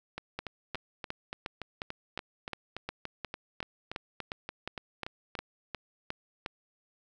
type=two click trains; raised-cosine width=0.3 ms; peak=-21 / -19 dBFS; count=19 / 18; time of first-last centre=0.18-5.352 / 0.39-6.461 s; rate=3.48 / 2.8 Hz; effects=none